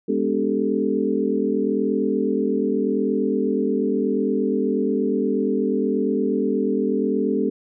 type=tone cluster; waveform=sine; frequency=206 / 246.8 / 287.7 / 392 / 440.4 Hz; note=G#3 / B3 / D4 / G4 / A4; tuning=-14 / -1 / -36 / 0 / +2 cents; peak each=-25 dBFS; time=0.08-7.5 s; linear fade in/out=10 ms; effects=none